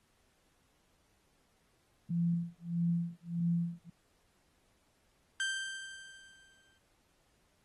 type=tone with tremolo; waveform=sine; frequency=170.5 Hz; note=F3; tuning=41 cents flat; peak=-27 dBFS; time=2.1-3.9 s; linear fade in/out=5 ms; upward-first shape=sine; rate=1.6 Hz; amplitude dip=100%
type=tone with exponential decay; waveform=30% pulse; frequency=1568 Hz; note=G6; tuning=in tune; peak=-28 dBFS; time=5.4-6.78 s; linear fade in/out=1 ms; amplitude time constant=300 ms
effects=pink hiss -73 dBFS RMS until 7.64 s + AAC 32 kbps